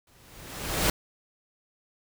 pink noise with exponential growth, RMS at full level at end -22 dBFS, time 0.07-0.9 s, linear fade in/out 2 ms, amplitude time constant 180 ms, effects none

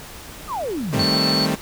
sine exponential sweep, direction down, 1328 to 74.5 Hz, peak -23 dBFS, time 0.47-1.06 s, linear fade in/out 50 ms
sawtooth chord, A half-diminished seventh, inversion second, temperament equal with one note detuned, 155.56 / 196 / 220 / 263.7 Hz, Eb3 / G3 / A3 / C4, 0 / 0 / 0 / +14 cents, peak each -21 dBFS, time 0.92-1.56 s, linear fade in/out 20 ms
sine tone, 4435 Hz, C#8, in tune, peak -19 dBFS, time 0.99-1.46 s, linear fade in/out 10 ms
effects pink hiss -38 dBFS RMS until 1.61 s

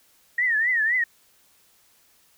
sine tone with vibrato, 1864.7 Hz, A#6, in tune, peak -19 dBFS, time 0.38-1.04 s, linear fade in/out 5 ms, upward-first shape triangle, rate 3.9 Hz, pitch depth 170 cents each way, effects white hiss -60 dBFS RMS until 2.37 s

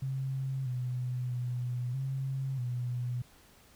sine tone with pitch steps, 133.6 / 125.2 / 123.3 / 134.2 / 123 Hz, C3 / B2 / B2 / C3 / B2, +36 / +24 / -2 / +44 / -7 cents, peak -31 dBFS, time 0.02-3.22 s, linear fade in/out 5 ms, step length 640 ms, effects pink hiss -60 dBFS RMS until 3.75 s

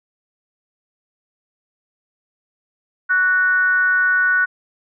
sine tone with frequency modulation, 1480 Hz, F#6, in tune, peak -13 dBFS, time 3.09-4.46 s, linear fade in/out 20 ms, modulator 356 Hz, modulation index 0.4, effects none

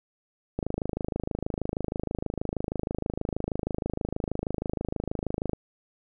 click train, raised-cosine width 2 ms, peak -15 dBFS, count 131, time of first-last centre 0.59-5.533 s, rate 26.3 Hz, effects none

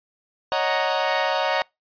sawtooth chord, D# minor seventh, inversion third, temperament equal, 554.4 / 622.3 / 740 / 932.3 Hz, C#5 / D#5 / F#5 / A#5, 0 / 0 / 0 / 0 cents, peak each -22 dBFS, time 0.52-1.62 s, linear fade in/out 0 ms, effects noise-tail reverb RT60 0.2 s tail -26 dB re dry + resampled to 11025 Hz

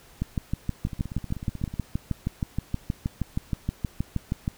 two click trains, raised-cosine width 5 ms, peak -22 / -13 dBFS, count 15 / 28, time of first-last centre 0.87-1.74 / 0.22-4.479 s, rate 16.1 / 6.34 Hz, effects pink hiss -53 dBFS RMS until 4.57 s

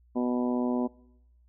harmonic tone, 123.47 Hz, B2, in tune, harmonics 2 / 3 / 4 / 5 / 6 / 7 / 8, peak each -26 / -33 / -37 / -36 / -41 / -43 / -41 dBFS, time 0.15-0.88 s, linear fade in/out 20 ms, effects noise-tail reverb RT60 0.9 s tail -24 dB re dry + added 60 Hz sine -58 dBFS peak until 1.48 s

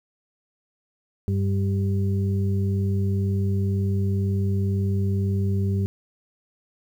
harmonic tone, 98 Hz, G2, in tune, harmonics 1 / 2 / 4, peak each -21 / -27 / -33 dBFS, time 1.28-5.86 s, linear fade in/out 0 ms, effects 9-bit

